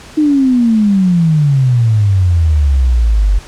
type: exponential sweep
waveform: sine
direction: down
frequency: 311.1 to 46.25 Hz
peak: -7 dBFS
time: 0.17-3.39 s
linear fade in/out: 10 ms
effects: pink hiss -35 dBFS RMS until 3.47 s + low-pass 8000 Hz 12 dB/octave